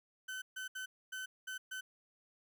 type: tone bursts at uneven times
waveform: 35% pulse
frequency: 1522 Hz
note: F#6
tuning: 48 cents sharp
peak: -39 dBFS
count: 6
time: 0.28-0.42 / 0.56-0.68 / 0.75-0.86 / 1.12-1.26 / 1.47-1.58 / 1.71-1.81 s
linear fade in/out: 10 ms
effects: none